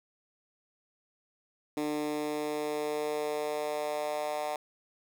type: tone with high-pass filter sweep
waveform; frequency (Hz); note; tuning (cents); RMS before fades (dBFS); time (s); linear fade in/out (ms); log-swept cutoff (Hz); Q
10% pulse; 150; D3; +37; -33; 1.77-4.56; 2; 300 to 680; 3
effects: none